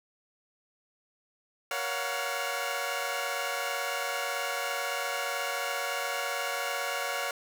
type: tone cluster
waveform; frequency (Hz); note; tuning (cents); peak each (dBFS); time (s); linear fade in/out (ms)
15% pulse; 472.1 / 560 / 701 / 739 / 1373; A#4 / C#5 / F5 / F#5 / F6; +22 / +18 / +6 / -2 / -30; -33 / -28 / -31 / -30 / -34; 1.71-7.31; 2
effects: none